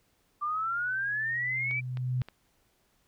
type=exponential sweep; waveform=sine; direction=up; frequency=1174.7 to 2350 Hz; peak=-28 dBFS; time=0.41-1.81 s; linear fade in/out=20 ms
type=tone with exponential growth; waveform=sine; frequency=126.4 Hz; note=B2; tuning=41 cents sharp; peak=-25 dBFS; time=0.42-2.22 s; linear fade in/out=0 ms; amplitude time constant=390 ms
type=clicks; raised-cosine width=0.3 ms; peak=-28 dBFS; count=4; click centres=1.711 / 1.972 / 2.217 / 2.286 s
effects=pink hiss -70 dBFS RMS until 3.07 s